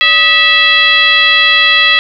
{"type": "tone with frequency modulation", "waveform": "sine", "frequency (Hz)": 2637, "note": "E7", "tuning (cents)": 0, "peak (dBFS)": -5, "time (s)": [0.01, 1.99], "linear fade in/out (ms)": 0, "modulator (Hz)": 687, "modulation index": 1.6, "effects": []}